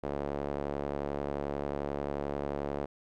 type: tone with band-pass filter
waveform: sawtooth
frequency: 71.3 Hz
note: C#2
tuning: 49 cents sharp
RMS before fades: -35 dBFS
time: 0.03-2.86 s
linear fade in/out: 10 ms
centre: 530 Hz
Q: 1.4
effects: none